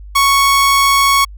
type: tone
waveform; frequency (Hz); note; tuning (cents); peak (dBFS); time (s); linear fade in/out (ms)
sawtooth; 1108.7; C#6; 0; -5; 0.15-1.25; 10
effects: added 50 Hz sine -30 dBFS peak until 1.37 s